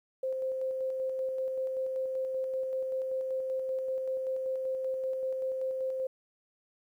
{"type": "tone with tremolo", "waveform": "sine", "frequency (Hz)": 523.3, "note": "C5", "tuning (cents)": 0, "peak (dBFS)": -29, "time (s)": [0.23, 6.07], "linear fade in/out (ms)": 5, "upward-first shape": "square", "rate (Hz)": 5.2, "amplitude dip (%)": 25, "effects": ["11-bit"]}